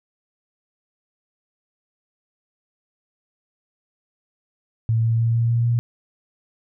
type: tone with pitch steps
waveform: sine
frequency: 113.2 / 114.25 / 115.31 / 116.38 / 117.46 / 118.55 Hz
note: A2 / A#2 / A#2 / A#2 / A#2 / A#2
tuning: +50 / -34 / -18 / -2 / +14 / +30 cents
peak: -16 dBFS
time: 4.89-5.79 s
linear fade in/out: 0 ms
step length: 150 ms
effects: none